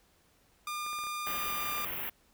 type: tone with pitch glide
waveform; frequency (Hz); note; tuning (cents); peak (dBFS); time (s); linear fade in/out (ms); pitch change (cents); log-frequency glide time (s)
sawtooth; 1205 to 1196; D6 to D6; +44 to +31; -31; 0.67-1.85; 2; -13; 1.37-1.7
type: clicks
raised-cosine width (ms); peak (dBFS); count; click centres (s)
0.5; -35; 8; 0.864 / 0.931 / 0.988 / 1.038 / 1.069 / 1.274 / 1.462 / 1.643
type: band-stop noise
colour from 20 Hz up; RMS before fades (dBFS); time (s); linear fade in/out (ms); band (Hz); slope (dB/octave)
white; -37; 1.26-2.1; 10; 3100 to 12000; 48
effects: pink hiss -67 dBFS RMS until 2.33 s